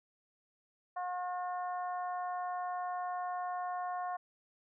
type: harmonic tone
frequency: 360 Hz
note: F#4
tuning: 47 cents flat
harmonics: 2 / 3 / 4 / 5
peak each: -36 / -41 / -50 / -53 dBFS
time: 0.96-4.17 s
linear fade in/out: 10 ms
effects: none